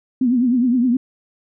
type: tone with vibrato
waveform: sine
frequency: 246.8 Hz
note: B3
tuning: 1 cent flat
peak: -13 dBFS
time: 0.21-0.97 s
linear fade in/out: 5 ms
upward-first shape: triangle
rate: 9.7 Hz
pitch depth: 130 cents each way
effects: none